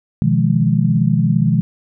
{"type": "chord", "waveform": "sine", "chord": "F half-diminished seventh", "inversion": "second", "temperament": "just", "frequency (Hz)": [125.72, 157.15, 174.61, 209.5], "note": ["Cb3", "Eb3", "F3", "Ab3"], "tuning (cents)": [31, 18, 0, 15], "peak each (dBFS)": [-17, -16, -18, -18], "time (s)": [0.22, 1.61], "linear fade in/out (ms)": 0, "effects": []}